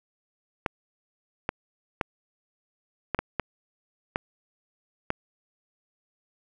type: clicks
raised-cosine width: 0.5 ms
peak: -10 dBFS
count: 8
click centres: 0.662 / 1.491 / 2.012 / 3.147 / 3.19 / 3.397 / 4.159 / 5.104 s
effects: none